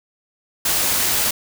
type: noise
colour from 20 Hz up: white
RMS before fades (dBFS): -19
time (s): 0.65-1.31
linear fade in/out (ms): 5
effects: none